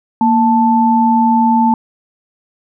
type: tone pair together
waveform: sine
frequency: 232.9 / 880 Hz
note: A#3 / A5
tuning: -1 / 0 cents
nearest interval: octave + major seventh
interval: 2301 cents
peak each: -11 dBFS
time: 0.21-1.74 s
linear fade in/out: 2 ms
effects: none